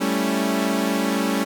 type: chord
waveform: sawtooth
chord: A dominant seventh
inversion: third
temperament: equal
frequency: 196 / 220 / 277.2 / 329.6 Hz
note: G3 / A3 / C#4 / E4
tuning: 0 / 0 / 0 / 0 cents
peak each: -21 / -21 / -20 / -26 dBFS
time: 0-1.45 s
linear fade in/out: 20 ms
effects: none